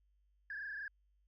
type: tone with frequency modulation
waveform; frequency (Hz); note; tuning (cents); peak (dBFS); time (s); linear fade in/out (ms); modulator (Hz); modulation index
sine; 1661.2; G#6; 0; -40; 0.5-0.88; 2; 25.1; 3
effects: tanh soft clip ceiling -36 dBFS + added 50 Hz sine -70 dBFS peak until 1.27 s